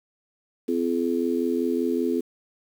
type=harmonic tone; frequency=85.2 Hz; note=F2; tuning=42 cents flat; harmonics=3 / 4 / 5; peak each=-25 / -26 / -27 dBFS; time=0.68-2.21 s; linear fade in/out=10 ms; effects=8-bit